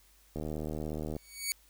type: click train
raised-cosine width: 2 ms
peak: -24 dBFS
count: 63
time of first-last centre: 0.36-1.165 s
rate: 77 Hz
type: tone with exponential growth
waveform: 10% pulse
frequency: 2244 Hz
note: C#7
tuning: 21 cents sharp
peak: -19 dBFS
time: 1.15-1.52 s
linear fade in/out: 0 ms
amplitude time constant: 79 ms
effects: added 50 Hz sine -64 dBFS peak until 1.69 s + white hiss -64 dBFS RMS until 1.69 s